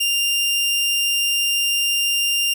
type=tone; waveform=sawtooth; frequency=2794 Hz; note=F7; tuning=in tune; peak=-14 dBFS; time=0-2.54 s; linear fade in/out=10 ms; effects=none